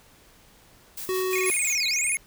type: noise with tremolo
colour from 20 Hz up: blue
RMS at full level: -35 dBFS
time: 0.97-1.75 s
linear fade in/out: 5 ms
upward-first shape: square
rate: 5.9 Hz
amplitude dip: 45%
type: tone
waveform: square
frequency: 372.8 Hz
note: F#4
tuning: 13 cents sharp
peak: -25 dBFS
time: 1.09-1.5 s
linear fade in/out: 0 ms
type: tone with vibrato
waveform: square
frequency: 2316 Hz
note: D7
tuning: 25 cents flat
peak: -27 dBFS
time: 1.33-2.17 s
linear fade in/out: 0 ms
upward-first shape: square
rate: 19 Hz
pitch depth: 110 cents each way
type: linear two-way sweep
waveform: sine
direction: down then up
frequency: 11230 to 3778 to 11230 Hz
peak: -24 dBFS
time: 1.45-2.17 s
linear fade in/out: 20 ms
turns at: 1.87 s
effects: pink hiss -55 dBFS RMS until 2.26 s